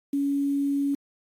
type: tone with quantisation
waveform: sine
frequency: 281 Hz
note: C#4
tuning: 24 cents sharp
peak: -22 dBFS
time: 0.13-0.95 s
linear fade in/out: 5 ms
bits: 8
effects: AAC 48 kbps